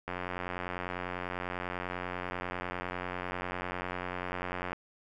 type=click train; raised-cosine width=0.5 ms; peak=-20 dBFS; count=420; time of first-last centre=0.08-4.73 s; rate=90.1 Hz; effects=none